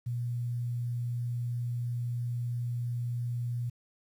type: tone with quantisation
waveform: sine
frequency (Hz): 120.5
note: B2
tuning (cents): -42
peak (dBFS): -30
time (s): 0.06-3.7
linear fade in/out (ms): 10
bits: 10
effects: none